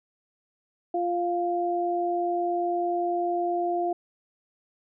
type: tone pair together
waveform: sine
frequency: 348.5 / 699.4 Hz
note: F4 / F5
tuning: -4 / +2 cents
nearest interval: octave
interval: 1206 cents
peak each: -27 / -26 dBFS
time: 0.94-3.93 s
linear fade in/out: 5 ms
effects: none